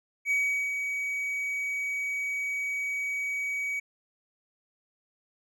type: tone with ADSR envelope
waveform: triangle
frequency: 2265 Hz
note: C#7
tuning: 37 cents sharp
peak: -21 dBFS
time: 0.25-3.8 s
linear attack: 58 ms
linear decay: 400 ms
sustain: -6 dB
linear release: 9 ms
effects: none